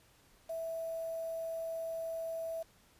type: tone with quantisation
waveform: sine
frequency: 656 Hz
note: E5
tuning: 9 cents flat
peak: -36 dBFS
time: 0.49-2.63 s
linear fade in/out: 10 ms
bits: 9
effects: pink hiss -65 dBFS RMS until 2.99 s + resampled to 32000 Hz